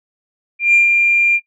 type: tone with ADSR envelope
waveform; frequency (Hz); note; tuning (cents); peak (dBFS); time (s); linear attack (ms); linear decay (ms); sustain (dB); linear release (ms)
sine; 2390; D7; +30; -6; 0.59-1.4; 150; 130; -4; 50
effects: noise-tail reverb RT60 0.1 s tail -17 dB re dry + tanh soft clip ceiling -3 dBFS